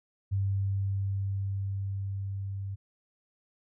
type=tone with level ramp; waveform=sine; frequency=98.1 Hz; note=G2; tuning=2 cents sharp; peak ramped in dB=-25 to -33 dBFS; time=0.31-2.76 s; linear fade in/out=20 ms; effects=none